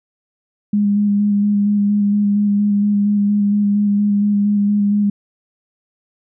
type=tone with vibrato; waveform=sine; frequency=204.7 Hz; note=G#3; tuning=25 cents flat; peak=-12 dBFS; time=0.73-5.1 s; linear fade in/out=5 ms; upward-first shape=square; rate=4.3 Hz; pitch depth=15 cents each way; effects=none